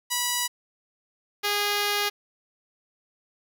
5% pulse tone pair in turn, 977 / 410.8 Hz, B5 / G#4, -19 / -19 cents, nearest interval octave + minor third, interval 1500 cents, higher first, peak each -12 dBFS, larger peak neither, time 0.1-0.48 / 1.43-2.1 s, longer second, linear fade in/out 20 ms, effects none

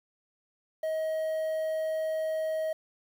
triangle tone with quantisation, 633 Hz, D#5, 30 cents sharp, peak -26 dBFS, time 0.83-2.73 s, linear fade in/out 5 ms, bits 9, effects none

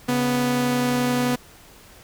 sawtooth tone pair together, 139.23 / 246.9 Hz, C#3 / B3, +8 / 0 cents, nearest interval minor seventh, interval 992 cents, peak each -24 / -16 dBFS, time 0.08-1.36 s, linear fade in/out 10 ms, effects pink hiss -48 dBFS RMS until 2.03 s

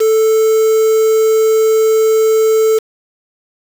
triangle tone with quantisation, 440 Hz, A4, in tune, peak -6 dBFS, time 0-2.79 s, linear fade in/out 10 ms, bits 4, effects none

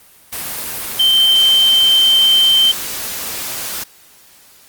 sine tone in noise, 3115 Hz, G7, 12 cents flat, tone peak -8 dBFS, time 0.99-2.72 s, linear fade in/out 10 ms, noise white, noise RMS -24 dBFS, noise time 0.32-3.84 s, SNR +13 dB, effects white hiss -46 dBFS RMS until 4.68 s + Opus 32 kbps

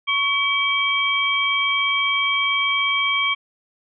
sine tone cluster, 1114 / 2293 / 3204 Hz, C#6 / D7 / G7, +8 / -42 / +37 cents, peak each -24 / -20 / -23 dBFS, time 0.07-3.35 s, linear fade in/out 20 ms, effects none

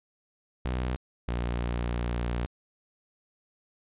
sawtooth tone pair in turn, 62.4 / 59.51 Hz, B1 / A#1, +19 / +36 cents, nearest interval minor second, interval 83 cents, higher first, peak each -24 dBFS, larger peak neither, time 0.65-0.96 / 1.28-2.46 s, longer second, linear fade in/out 0 ms, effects resampled to 8000 Hz

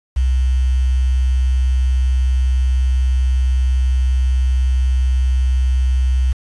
sine tone with quantisation, 63.9 Hz, C2, 40 cents flat, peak -12 dBFS, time 0.16-6.33 s, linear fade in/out 10 ms, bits 6, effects resampled to 22050 Hz

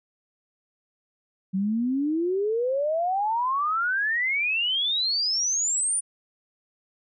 sine exponential sweep, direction up, 185 to 9580 Hz, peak -22 dBFS, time 1.53-6.01 s, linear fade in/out 20 ms, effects none

